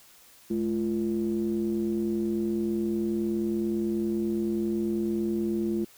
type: ring-modulated tone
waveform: triangle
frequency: 64.8 Hz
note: C2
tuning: 16 cents flat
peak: -20 dBFS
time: 0.5-5.85 s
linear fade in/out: 10 ms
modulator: 279 Hz
effects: white hiss -55 dBFS RMS until 5.97 s